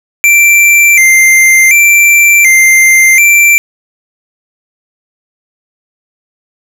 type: tone with vibrato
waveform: square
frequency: 2217 Hz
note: C#7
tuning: in tune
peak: -3 dBFS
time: 0.24-3.58 s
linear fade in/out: 0 ms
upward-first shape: square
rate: 0.68 Hz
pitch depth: 100 cents each way
effects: none